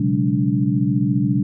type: tone cluster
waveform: sine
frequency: 124.1 / 138.6 / 184.3 / 204.9 / 289.8 Hz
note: B2 / C#3 / F#3 / G#3 / D4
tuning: +9 / 0 / -7 / -23 / -23 cents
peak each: -22 dBFS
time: 0-1.43 s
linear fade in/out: 5 ms
effects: none